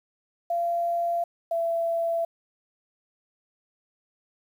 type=tone pair in turn; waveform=sine; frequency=686 / 670.3 Hz; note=F5 / E5; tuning=-31 / +29 cents; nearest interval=unison; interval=40 cents; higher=first; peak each=-23 dBFS; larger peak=neither; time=0.5-1.24 / 1.51-2.25 s; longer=neither; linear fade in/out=5 ms; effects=9-bit